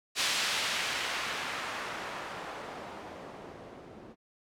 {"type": "noise with low-pass filter sweep", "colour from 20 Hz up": "blue", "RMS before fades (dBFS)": -36, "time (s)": [0.15, 4.16], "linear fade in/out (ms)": 50, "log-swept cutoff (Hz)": [4000, 330], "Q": 0.8, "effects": []}